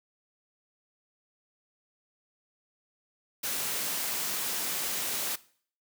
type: noise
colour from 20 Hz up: white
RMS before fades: -32 dBFS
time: 3.43-5.36 s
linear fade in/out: 10 ms
effects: noise-tail reverb RT60 0.5 s tail -19 dB re dry + high-pass 150 Hz 12 dB/octave